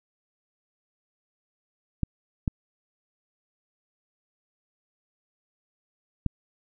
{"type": "clicks", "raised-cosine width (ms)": 5, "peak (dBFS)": -12, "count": 3, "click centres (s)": [2.033, 2.478, 6.263], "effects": []}